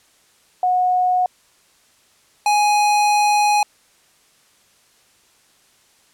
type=tone pair in turn; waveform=sine / square; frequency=730 / 832.3 Hz; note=F#5 / G#5; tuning=-24 / +4 cents; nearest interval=major second; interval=228 cents; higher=second; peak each=-14 dBFS; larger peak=neither; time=0.63-1.26 / 2.46-3.63 s; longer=second; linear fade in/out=2 ms; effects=white hiss -56 dBFS RMS until 6.13 s + low-pass 10000 Hz 12 dB/octave